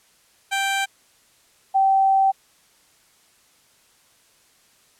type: tone pair in turn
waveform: 15% pulse / sine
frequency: 784 / 775 Hz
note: G5 / G5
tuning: 0 / -20 cents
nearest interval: unison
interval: 20 cents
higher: first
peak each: -14 dBFS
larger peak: neither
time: 0.51-0.86 / 1.74-2.32 s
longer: second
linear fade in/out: 20 ms
effects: white hiss -58 dBFS RMS until 4.99 s + low-pass 11000 Hz 12 dB/octave